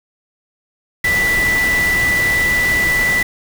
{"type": "tone in noise", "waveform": "sine", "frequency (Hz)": 1975.5, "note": "B6", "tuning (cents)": 0, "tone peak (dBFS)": -13, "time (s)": [1.04, 3.23], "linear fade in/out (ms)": 5, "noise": "pink", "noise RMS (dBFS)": -23, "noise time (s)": [1.04, 3.23], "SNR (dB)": 7, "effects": []}